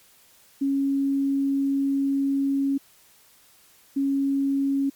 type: tone pair in turn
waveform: sine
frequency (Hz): 275.6 / 275.6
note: C#4 / C#4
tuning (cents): -10 / -10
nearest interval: unison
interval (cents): 0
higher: neither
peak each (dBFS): -20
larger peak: neither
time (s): 0.61-2.78 / 3.96-4.9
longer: first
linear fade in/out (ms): 10
effects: white hiss -56 dBFS RMS until 4.95 s + MP3 96 kbps